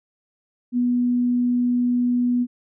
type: tone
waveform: sine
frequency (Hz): 244.8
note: B3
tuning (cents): -15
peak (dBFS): -17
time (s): 0.72-2.47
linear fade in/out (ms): 50
effects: none

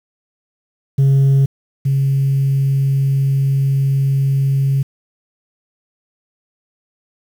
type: tone pair in turn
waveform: sine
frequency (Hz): 136.8 / 136.8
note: C#3 / C#3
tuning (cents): -23 / -23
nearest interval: unison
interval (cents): 0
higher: neither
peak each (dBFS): -6 / -11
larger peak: first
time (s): 0.98-1.46 / 1.85-4.83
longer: second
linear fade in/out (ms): 10
effects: tanh soft clip ceiling -8 dBFS + 7-bit

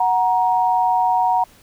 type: tone pair together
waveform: sine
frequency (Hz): 740 / 939.6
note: F#5 / A#5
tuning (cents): 0 / +13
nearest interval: major third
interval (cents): 413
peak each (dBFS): -17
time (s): 0-1.44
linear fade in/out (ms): 5
effects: pink hiss -50 dBFS RMS until 1.62 s

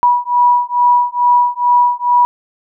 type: beating tone pair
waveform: sine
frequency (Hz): 972 / 974.3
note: B5 / B5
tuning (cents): -28 / -24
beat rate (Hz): 2.3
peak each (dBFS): -12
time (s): 0.03-2.25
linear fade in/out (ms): 0
effects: none

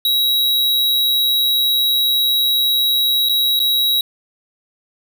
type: tone with dropouts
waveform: square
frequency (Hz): 3858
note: B7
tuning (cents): -41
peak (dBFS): -14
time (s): 0.05-4.01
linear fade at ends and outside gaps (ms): 2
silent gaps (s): 3.288-3.294 / 3.593-3.6
effects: 8-bit

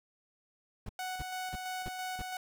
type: noise bursts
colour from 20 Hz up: brown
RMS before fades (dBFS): -39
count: 5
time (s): 0.86-2.22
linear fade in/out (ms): 5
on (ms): 32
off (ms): 300
type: tone with tremolo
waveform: sawtooth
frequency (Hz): 741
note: F#5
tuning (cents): +2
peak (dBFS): -32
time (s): 0.99-2.37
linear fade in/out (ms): 2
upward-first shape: square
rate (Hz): 3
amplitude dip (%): 30
effects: none

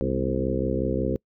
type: harmonic tone with a mistuned harmonic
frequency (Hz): 65.41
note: C2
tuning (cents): 0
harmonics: 1 / 2 / 3 / 4 / 5 / 6 / 7 / 8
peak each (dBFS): -31 / -31 / -31 / -31 / -31 / -31 / -31 / -31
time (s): 0.01-1.16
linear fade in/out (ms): 0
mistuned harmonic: 3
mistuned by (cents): +74
effects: noise-tail reverb RT60 0.1 s tail -26 dB re dry

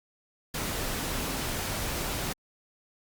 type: tone in noise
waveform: sine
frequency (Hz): 261.1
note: C4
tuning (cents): -3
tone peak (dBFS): -39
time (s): 1.15-1.4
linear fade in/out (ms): 5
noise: pink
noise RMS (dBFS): -32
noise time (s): 0.54-2.33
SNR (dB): -10
effects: Opus 48 kbps

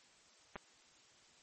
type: clicks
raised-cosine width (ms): 0.5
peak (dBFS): -29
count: 2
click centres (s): 0.557 / 0.562
effects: white hiss -65 dBFS RMS until 1.42 s + MP3 32 kbps

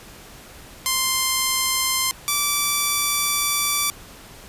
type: tone pair in turn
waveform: 5% pulse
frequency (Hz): 1046.5 / 1161.8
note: C6 / D6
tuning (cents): 0 / -19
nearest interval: major second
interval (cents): 181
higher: second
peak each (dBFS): -7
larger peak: neither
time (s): 0.86-2.11 / 2.28-3.9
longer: second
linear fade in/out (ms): 0
effects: pink hiss -43 dBFS RMS until 4.48 s + resampled to 32000 Hz

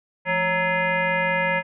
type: tone with frequency modulation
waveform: sine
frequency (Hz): 1311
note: E6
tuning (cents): -10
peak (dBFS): -19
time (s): 0.25-1.63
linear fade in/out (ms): 50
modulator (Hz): 381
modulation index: 2.7
effects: none

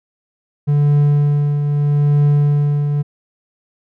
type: tone with tremolo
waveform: triangle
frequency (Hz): 145.6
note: D3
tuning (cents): -15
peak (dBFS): -7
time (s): 0.67-3.03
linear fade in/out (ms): 20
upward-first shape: triangle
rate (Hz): 0.79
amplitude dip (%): 50
effects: none

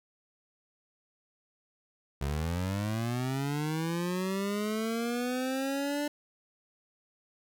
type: linear sweep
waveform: 25% pulse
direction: up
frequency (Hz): 67.3 to 295.6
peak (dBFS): -26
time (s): 2.21-6.08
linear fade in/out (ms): 5
effects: none

